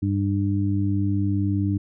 harmonic tone, 99.5 Hz, G2, 26 cents sharp, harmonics 1 / 2 / 3, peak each -22 / -27 / -25 dBFS, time 0.02-1.78 s, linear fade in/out 10 ms, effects none

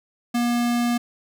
square tone, 239.2 Hz, A#3, 45 cents sharp, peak -20 dBFS, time 0.34-0.98 s, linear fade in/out 10 ms, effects none

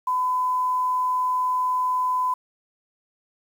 sine tone with quantisation, 1008 Hz, B5, 35 cents sharp, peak -20 dBFS, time 0.07-2.34 s, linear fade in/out 5 ms, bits 8, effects none

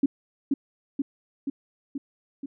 sine tone with echo, 277.2 Hz, C#4, in tune, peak -16 dBFS, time 0.03-0.06 s, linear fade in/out 5 ms, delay 480 ms, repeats 5, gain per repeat -3 dB, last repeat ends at 2.46 s, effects none

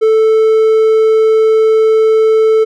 triangle tone, 440 Hz, A4, in tune, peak -4 dBFS, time 0.01-2.65 s, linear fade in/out 20 ms, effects none

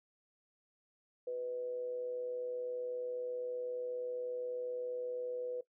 sine tone with amplitude modulation, 495.8 Hz, B4, 7 cents sharp, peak -34 dBFS, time 1.27-5.61 s, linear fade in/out 5 ms, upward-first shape sine, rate 128 Hz, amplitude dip 40%, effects noise-tail reverb RT60 0.1 s tail -18 dB re dry

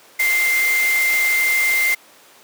sine tone in noise, 2093 Hz, C7, in tune, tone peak -15 dBFS, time 0.19-1.95 s, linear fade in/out 10 ms, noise white, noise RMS -25 dBFS, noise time 0.19-1.95 s, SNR +7 dB, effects pink hiss -47 dBFS RMS until 2.43 s + high-pass 400 Hz 12 dB/octave

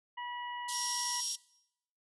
harmonic tone, 972 Hz, B5, 28 cents flat, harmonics 1 / 2 / 3, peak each -39 / -45 / -49 dBFS, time 0.17-1.21 s, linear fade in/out 10 ms
white band-pass noise, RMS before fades -40 dBFS, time 0.68-1.36 s, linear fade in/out 10 ms, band 2900 to 11000 Hz, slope 96 dB/octave
sine tone, 5600 Hz, F8, 4 cents sharp, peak -36 dBFS, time 0.71-1.37 s, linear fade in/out 50 ms
effects noise-tail reverb RT60 0.8 s tail -21 dB re dry

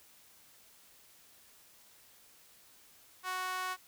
sawtooth tone with high-pass filter, 370 Hz, F#4, in tune, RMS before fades -37 dBFS, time 3.23-3.77 s, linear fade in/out 50 ms, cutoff 1100 Hz, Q 2.3, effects white hiss -61 dBFS RMS until 3.87 s

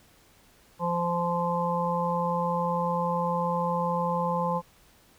harmonic tone, 172.9 Hz, F3, 17 cents flat, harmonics 1 / 3 / 5 / 6, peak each -30 / -30 / -30 / -30 dBFS, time 0.79-4.62 s, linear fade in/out 50 ms, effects pink hiss -59 dBFS RMS until 5.18 s

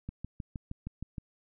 click train, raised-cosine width 5 ms, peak -25 dBFS, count 8, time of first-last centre 0.09-1.182 s, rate 6.41 Hz, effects none

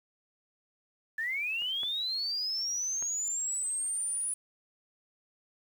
sine linear sweep, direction up, 1729 to 9910 Hz, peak -30 dBFS, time 1.18-4.34 s, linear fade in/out 5 ms
clicks, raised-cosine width 0.5 ms, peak -37 / -29 / -30 dBFS, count 3, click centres 1.621 / 1.833 / 3.025 s
effects 9-bit

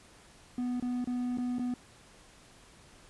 triangle tone with dropouts, 246.9 Hz, B3, in tune, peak -28 dBFS, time 0.58-1.74 s, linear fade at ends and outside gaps 2 ms, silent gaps 0.799-0.824 / 1.044-1.073 / 1.374-1.383 / 1.585-1.594 s, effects pink hiss -57 dBFS RMS until 3.09 s + resampled to 24000 Hz

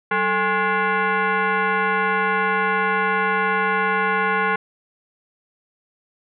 sine tone with frequency modulation, 187.6 Hz, F#3, 24 cents sharp, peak -17 dBFS, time 0.11-4.56 s, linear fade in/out 5 ms, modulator 629 Hz, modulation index 2.9, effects none

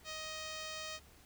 5% pulse tone with notch filter, 626 Hz, D#5, 10 cents sharp, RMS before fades -44 dBFS, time 0.04-1 s, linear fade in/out 50 ms, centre 11000 Hz, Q 0.73, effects added 71 Hz sine -64 dBFS peak until 1.25 s + pink hiss -62 dBFS RMS until 1.25 s

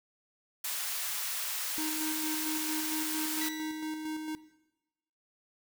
white high-pass noise, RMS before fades -35 dBFS, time 0.64-3.49 s, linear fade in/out 5 ms, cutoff 930 Hz, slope 12 dB/octave
square tone with tremolo, 311.1 Hz, D#4, in tune, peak -35 dBFS, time 1.78-4.35 s, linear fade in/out 0 ms, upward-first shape square, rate 4.4 Hz, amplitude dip 40%
20% pulse tone with exponential decay, 1959 Hz, B6, 15 cents flat, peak -31 dBFS, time 3.41-4.52 s, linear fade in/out 5 ms, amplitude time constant 240 ms
effects noise-tail reverb RT60 1.0 s tail -17 dB re dry

